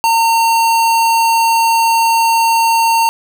square tone, 913 Hz, A#5, 36 cents flat, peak -10 dBFS, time 0.04-3.09 s, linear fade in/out 0 ms, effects none

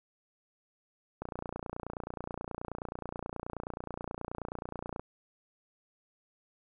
click train, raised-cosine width 1 ms, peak -23 dBFS, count 112, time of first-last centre 1.22-4.996 s, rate 29.4 Hz, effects none

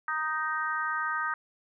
harmonic tone, 311.1 Hz, D#4, in tune, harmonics 3 / 4 / 5 / 6, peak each -37 / -31 / -32 / -37 dBFS, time 0.08-1.34 s, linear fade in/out 2 ms, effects none

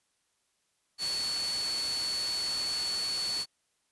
sine tone in noise, 4435 Hz, C#8, in tune, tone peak -30 dBFS, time 0.98-3.46 s, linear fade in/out 50 ms, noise white, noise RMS -37 dBFS, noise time 0.98-3.46 s, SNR +4 dB, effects white hiss -75 dBFS RMS until 3.91 s + resampled to 24000 Hz

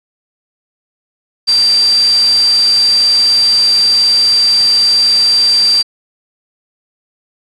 sine tone in noise, 4699 Hz, D8, in tune, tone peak -7 dBFS, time 1.47-5.83 s, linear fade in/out 20 ms, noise white, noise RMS -23 dBFS, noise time 1.47-5.83 s, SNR +13 dB, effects resampled to 24000 Hz

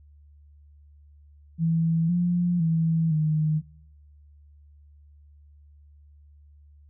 sine tone with pitch steps, 164.1 / 175.5 / 162.9 / 154.5 Hz, E3 / F3 / E3 / D#3, -8 / +9 / -20 / -12 cents, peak -20 dBFS, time 1.58-3.62 s, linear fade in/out 50 ms, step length 510 ms, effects noise-tail reverb RT60 1.0 s tail -26 dB re dry + added 73 Hz sine -50 dBFS peak until 6.89 s

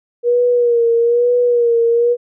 sine tone with vibrato, 476.3 Hz, A#4, 37 cents sharp, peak -10 dBFS, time 0.23-2.17 s, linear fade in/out 50 ms, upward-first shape sine, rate 1.1 Hz, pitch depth 46 cents each way, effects none

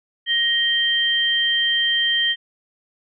sine tone pair together, 1873 / 3150 Hz, A#6 / G7, +8 / +8 cents, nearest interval major sixth, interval 900 cents, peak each -21 / -18 dBFS, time 0.26-2.36 s, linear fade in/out 50 ms, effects none

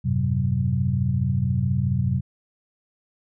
sine tone cluster, 90.1 / 104.4 / 128.9 / 186.8 Hz, F#2 / G#2 / C3 / F#3, -45 / +10 / -26 / +17 cents, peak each -26 / -28 / -22 / -27 dBFS, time 0.04-2.21 s, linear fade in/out 20 ms, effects none

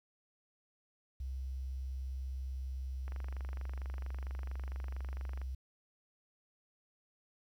sine tone with pitch glide, 65.41 to 65 Hz, C2 to C2, 0 to -11 cents, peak -37 dBFS, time 1.2-5.55 s, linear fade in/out 5 ms, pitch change -11 cents, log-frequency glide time 2.45-3.9 s
click train, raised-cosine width 0.5 ms, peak -35 dBFS, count 58, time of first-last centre 3.08-5.416 s, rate 24.4 Hz
effects 11-bit

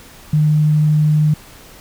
sine tone, 152.1 Hz, D#3, 39 cents flat, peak -10 dBFS, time 0.33-1.34 s, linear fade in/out 5 ms, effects pink hiss -41 dBFS RMS until 1.8 s

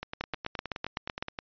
two click trains, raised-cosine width 0.3 ms, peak -19 / -15 dBFS, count 14 / 9, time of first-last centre 0.03-1.388 / 0.21-1.225 s, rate 9.57 / 7.88 Hz, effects resampled to 11025 Hz

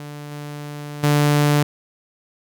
sawtooth tone with level steps, 146.83 Hz, D3, in tune, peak -28 / -26 / -10 dBFS, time 0-1.63 s, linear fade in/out 2 ms, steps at 0.31 / 1.03 s, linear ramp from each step 10 ms, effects none

